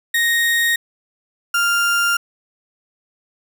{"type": "tone pair in turn", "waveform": "35% pulse", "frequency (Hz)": [1864.7, 1396.9], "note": ["A#6", "F6"], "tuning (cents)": [0, 0], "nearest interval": "perfect fourth", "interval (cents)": 500, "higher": "first", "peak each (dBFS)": -13, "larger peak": "neither", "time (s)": [[0.14, 0.76], [1.54, 2.17]], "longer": "second", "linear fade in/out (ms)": 5, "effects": []}